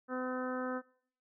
harmonic tone, 254.6 Hz, C4, 47 cents flat, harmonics 1 / 2 / 3 / 4 / 5 / 6 / 7, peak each -38 / -39 / -47 / -47 / -42 / -45 / -53 dBFS, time 0.08-0.82 s, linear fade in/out 50 ms, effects noise-tail reverb RT60 0.6 s tail -22 dB re dry

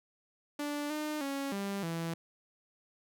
sawtooth tone with pitch steps, 292.3 / 303.5 / 276.5 / 198.6 / 166 Hz, D4 / D#4 / C#4 / G3 / E3, -8 / -43 / -4 / +23 / +12 cents, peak -30 dBFS, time 0.59-2.14 s, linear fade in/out 5 ms, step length 310 ms, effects none

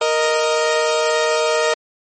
sawtooth tone pair together, 466.2 / 622.3 Hz, A#4 / D#5, 0 / 0 cents, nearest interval perfect fourth, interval 500 cents, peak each -14 dBFS, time 0.01-1.74 s, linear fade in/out 5 ms, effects MP3 32 kbps

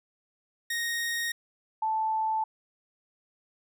sawtooth / sine tone pair in turn, 1864.7 / 877.7 Hz, A#6 / A5, 0 / -5 cents, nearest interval octave + minor second, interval 1305 cents, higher first, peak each -25 dBFS, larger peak neither, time 0.7-1.32 / 1.82-2.44 s, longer neither, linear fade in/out 5 ms, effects none

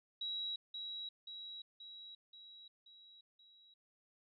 sine tone with echo, 3872 Hz, B7, 35 cents flat, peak -38 dBFS, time 0.21-0.56 s, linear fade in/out 5 ms, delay 530 ms, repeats 6, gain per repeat -4 dB, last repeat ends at 3.74 s, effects none

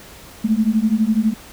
sine beating tone pair, 212.8 / 224.8 Hz, G#3 / A3, +42 / +37 cents, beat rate 12 Hz, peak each -17 dBFS, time 0.44-1.34 s, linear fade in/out 10 ms, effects pink hiss -41 dBFS RMS until 1.52 s

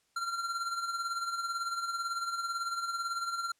square tone with tremolo, 1374 Hz, F6, 29 cents flat, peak -31 dBFS, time 0.16-3.52 s, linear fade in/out 5 ms, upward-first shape sine, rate 18 Hz, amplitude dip 55%, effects white hiss -73 dBFS RMS until 3.59 s + low-pass 9000 Hz 12 dB/octave

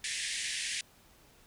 pink band-pass noise, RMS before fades -36 dBFS, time 0.04-0.81 s, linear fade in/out 2 ms, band 1700 to 10000 Hz, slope 96 dB/octave, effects pink hiss -61 dBFS RMS until 1.46 s

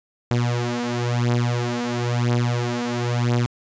sawtooth beating tone pair, 120.1 / 121.09 Hz, B2 / B2, -48 / -34 cents, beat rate 0.99 Hz, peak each -19 / -19 dBFS, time 0.31-3.46 s, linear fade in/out 0 ms, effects resampled to 16000 Hz

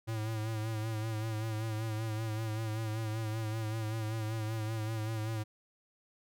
square tone with vibrato, 110 Hz, A2, in tune, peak -34 dBFS, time 0.07-5.44 s, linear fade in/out 20 ms, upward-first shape sine, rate 5.2 Hz, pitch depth 46 cents each way, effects none

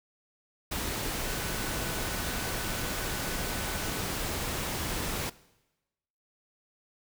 sine tone in noise, 1495 Hz, F#6, 17 cents sharp, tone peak -44 dBFS, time 1.25-4.01 s, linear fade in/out 10 ms, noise pink, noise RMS -33 dBFS, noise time 0.71-5.3 s, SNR -14 dB, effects noise-tail reverb RT60 1.0 s tail -20 dB re dry

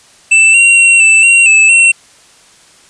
square tone with pitch steps, 2653 / 2750 / 2735 / 2649 / 2746 / 2618 / 2717 Hz, E7 / F7 / F7 / E7 / F7 / E7 / F7, +10 / -27 / -37 / +8 / -30 / -13 / -48 cents, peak -4 dBFS, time 0.31-1.92 s, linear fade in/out 10 ms, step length 230 ms, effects white hiss -43 dBFS RMS until 2.89 s + resampled to 22050 Hz

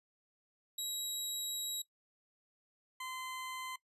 20% pulse tone pair in turn, 3858 / 1030.7 Hz, B7 / C6, -41 / -26 cents, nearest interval octave + major seventh, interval 2285 cents, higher first, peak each -31 / -36 dBFS, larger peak first, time 0.78-1.82 / 3-3.76 s, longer first, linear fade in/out 5 ms, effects noise-tail reverb RT60 0.1 s tail -19 dB re dry + resampled to 32000 Hz

